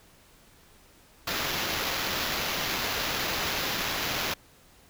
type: noise with sample-and-hold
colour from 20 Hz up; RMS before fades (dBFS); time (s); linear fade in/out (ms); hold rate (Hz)
white; -30; 1.27-4.34; 5; 8820
effects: pink hiss -57 dBFS RMS until 4.89 s